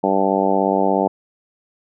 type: harmonic tone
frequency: 97 Hz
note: G2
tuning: 18 cents flat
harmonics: 2 / 3 / 4 / 5 / 6 / 7 / 8 / 9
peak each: -23 / -23 / -23 / -23 / -23 / -23 / -23 / -23 dBFS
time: 0.03-1.08 s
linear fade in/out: 10 ms
effects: none